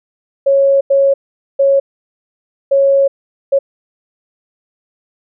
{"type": "tone bursts at uneven times", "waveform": "sine", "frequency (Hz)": 551, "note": "C#5", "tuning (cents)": -11, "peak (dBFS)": -7, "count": 5, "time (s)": [[0.46, 0.81], [0.9, 1.14], [1.59, 1.8], [2.71, 3.08], [3.52, 3.59]], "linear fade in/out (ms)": 10, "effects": []}